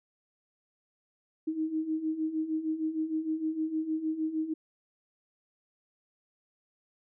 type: beating tone pair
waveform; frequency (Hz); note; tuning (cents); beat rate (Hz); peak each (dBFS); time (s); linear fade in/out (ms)
sine; 311.1 / 317.6; D#4 / D#4; 0 / +36; 6.5; -35 / -30; 1.47-4.54; 10
effects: none